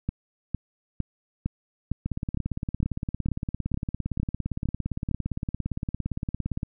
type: two click trains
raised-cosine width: 5 ms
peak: -14 / -16 dBFS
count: 12 / 81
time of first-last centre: 0.09-5.113 / 2.06-6.631 s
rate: 2.19 / 17.5 Hz
effects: none